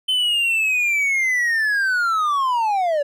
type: linear sweep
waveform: triangle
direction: down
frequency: 3070 to 559 Hz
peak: -15 dBFS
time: 0.08-3.03 s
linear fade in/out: 10 ms
effects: none